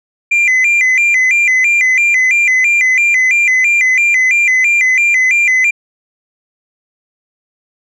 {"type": "tone with vibrato", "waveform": "sine", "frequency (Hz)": 2200, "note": "C#7", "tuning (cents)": -14, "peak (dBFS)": -5, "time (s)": [0.31, 5.71], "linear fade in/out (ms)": 10, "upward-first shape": "square", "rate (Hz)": 3, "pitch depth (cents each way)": 140, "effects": ["tanh soft clip ceiling -7 dBFS"]}